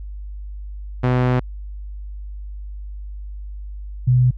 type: tone pair in turn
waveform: sawtooth / sine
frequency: 125.5 / 125.5 Hz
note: B2 / B2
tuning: +28 / +28 cents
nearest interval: unison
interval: 0 cents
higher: neither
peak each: -11 dBFS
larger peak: neither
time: 1.03-1.4 / 4.07-4.31 s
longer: first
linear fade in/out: 10 ms
effects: added 50 Hz sine -29 dBFS peak until 4.37 s + low-pass 2000 Hz 12 dB/octave